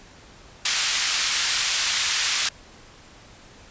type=band-pass noise; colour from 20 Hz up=white; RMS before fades=-23 dBFS; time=0.65-2.49 s; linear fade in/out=5 ms; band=1500 to 6400 Hz; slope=12 dB/octave; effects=pink hiss -48 dBFS RMS until 3.7 s + resampled to 16000 Hz